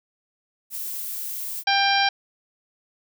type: noise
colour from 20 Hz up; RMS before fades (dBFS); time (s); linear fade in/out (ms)
violet; -31; 0.7-1.64; 50
type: harmonic tone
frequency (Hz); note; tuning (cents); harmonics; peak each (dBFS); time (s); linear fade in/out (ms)
793; G5; +20; 1 / 2 / 3 / 4 / 5 / 6 / 7; -21 / -24 / -26 / -27 / -28 / -29 / -29; 1.67-2.09; 5
effects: none